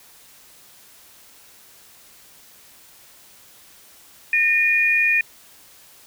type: tone pair together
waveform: sine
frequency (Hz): 1829 / 2441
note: A#6 / D#7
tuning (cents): -33 / -34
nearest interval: perfect fourth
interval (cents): 499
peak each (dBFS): -21 / -16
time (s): 4.33-5.21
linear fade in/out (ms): 2
effects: white hiss -49 dBFS RMS until 6.06 s